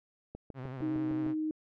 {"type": "click train", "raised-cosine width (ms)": 2, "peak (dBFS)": -29, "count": 7, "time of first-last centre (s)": [0.35, 1.265], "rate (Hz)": 6.56}
{"type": "tone with vibrato", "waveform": "sawtooth", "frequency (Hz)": 130.81, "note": "C3", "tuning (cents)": 0, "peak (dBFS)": -35, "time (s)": [0.54, 1.35], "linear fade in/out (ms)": 50, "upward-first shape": "sine", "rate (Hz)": 11, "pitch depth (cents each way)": 72}
{"type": "tone", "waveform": "sine", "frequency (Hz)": 311.1, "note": "D#4", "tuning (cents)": 0, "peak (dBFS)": -30, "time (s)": [0.82, 1.51], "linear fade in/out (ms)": 2}
{"effects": ["low-pass 2000 Hz 12 dB/octave"]}